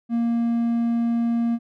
triangle tone, 233.5 Hz, A#3, 3 cents sharp, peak -17 dBFS, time 0.09-1.59 s, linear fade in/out 50 ms, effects none

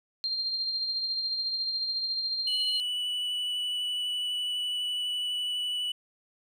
sine tone with tremolo, 4186 Hz, C8, in tune, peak -26 dBFS, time 0.24-2.8 s, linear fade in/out 0 ms, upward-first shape triangle, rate 14 Hz, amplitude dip 45%
triangle tone with vibrato, 2960 Hz, F#7, in tune, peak -27 dBFS, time 2.47-5.92 s, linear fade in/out 5 ms, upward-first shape sine, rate 12 Hz, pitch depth 10 cents each way
effects none

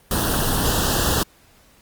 pink band-stop noise, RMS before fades -20 dBFS, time 0.11-1.23 s, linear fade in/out 2 ms, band 1800 to 2700 Hz, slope 96 dB/octave, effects pink hiss -54 dBFS RMS until 1.81 s + Opus 32 kbps

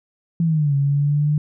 sine linear two-way sweep, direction down then up, 169.9 to 139 to 150.5 Hz, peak -15 dBFS, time 0.4-1.38 s, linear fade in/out 2 ms, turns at 0.75 s, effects none

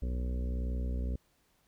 harmonic tone with a mistuned harmonic, 61.74 Hz, B1, in tune, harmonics 1 / 2 / 3 / 4 / 5 / 6 / 7 / 8 / 9, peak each -31 / -46 / -44 / -44 / -53 / -56 / -51 / -54 / -53 dBFS, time 0.02-1.16 s, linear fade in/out 5 ms, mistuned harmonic 1, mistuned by +24 cents, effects pink hiss -71 dBFS RMS until 1.67 s

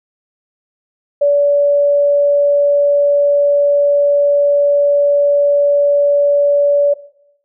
sine tone, 574 Hz, D5, 40 cents flat, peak -8 dBFS, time 1.21-6.94 s, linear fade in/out 10 ms, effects noise-tail reverb RT60 0.7 s tail -17 dB re dry

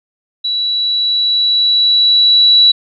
sine tone with level ramp, 3928 Hz, B7, 10 cents flat, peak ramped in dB -14 to -4 dBFS, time 0.44-2.72 s, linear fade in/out 10 ms, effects none

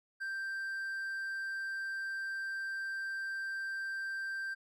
triangle tone, 1572 Hz, G6, 4 cents sharp, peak -34 dBFS, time 0.2-4.55 s, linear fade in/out 20 ms, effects none

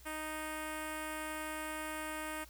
5% pulse tone with notch filter, 310.3 Hz, D#4, 5 cents flat, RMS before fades -41 dBFS, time 0.05-2.45 s, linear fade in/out 20 ms, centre 4000 Hz, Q 0.81, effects added 60 Hz sine -56 dBFS peak until 2.49 s + white hiss -60 dBFS RMS until 2.49 s

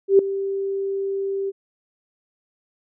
sine tone with ADSR envelope, 392 Hz, G4, in tune, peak -7 dBFS, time 0.08-1.52 s, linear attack 110 ms, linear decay 3 ms, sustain -15 dB, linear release 33 ms, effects none

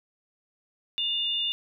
sine tone pair together, 2843 / 3556 Hz, F7 / A7, +30 / +18 cents, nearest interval major third, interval 388 cents, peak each -28 dBFS, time 0.98-1.52 s, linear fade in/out 0 ms, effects none

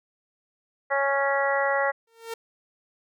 harmonic tone, 277.2 Hz, C#4, in tune, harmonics 2 / 3 / 4 / 5 / 6 / 7, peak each -25 / -28 / -31 / -31 / -32 / -28 dBFS, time 0.9-1.92 s, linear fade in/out 20 ms
sawtooth tone with exponential growth, 456.7 Hz, A#4, 36 cents flat, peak -25 dBFS, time 2.07-2.34 s, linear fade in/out 5 ms, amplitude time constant 58 ms
effects none

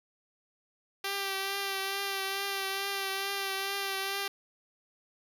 5% pulse tone with vibrato, 392 Hz, G4, in tune, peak -20 dBFS, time 1.04-4.28 s, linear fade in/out 5 ms, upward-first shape triangle, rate 2.3 Hz, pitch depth 28 cents each way, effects none

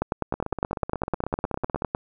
two click trains, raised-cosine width 1 ms, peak -15 / -9 dBFS, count 25 / 20, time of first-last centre 0.34-1.821 / 0.02-1.949 s, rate 16.2 / 9.85 Hz, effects none

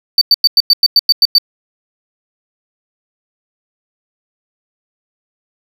triangle tone bursts, 4583 Hz, D8, 43 cents flat, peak -3 dBFS, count 10, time 0.18-1.383 s, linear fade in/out 2 ms, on 33 ms, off 97 ms, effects none

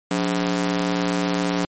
sawtooth ring-modulated tone, 233.1 Hz, A#3, in tune, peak -13 dBFS, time 0.11-1.65 s, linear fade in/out 0 ms, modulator 53.7 Hz, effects MP3 32 kbps

